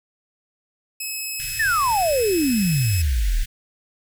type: tone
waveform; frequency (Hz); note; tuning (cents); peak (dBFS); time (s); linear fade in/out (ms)
10% pulse; 2578; E7; -39; -18; 1-3.02; 5
type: band-stop noise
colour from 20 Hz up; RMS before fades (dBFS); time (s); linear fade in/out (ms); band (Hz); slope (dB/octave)
pink; -35; 1.39-3.46; 10; 140 to 1500; 96
type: exponential sweep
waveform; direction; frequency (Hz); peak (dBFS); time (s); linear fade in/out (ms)
sine; down; 1864.7 to 32.7; -17; 1.59-3.44; 10
effects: none